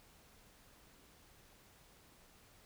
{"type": "silence", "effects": ["pink hiss -64 dBFS RMS until 2.65 s"]}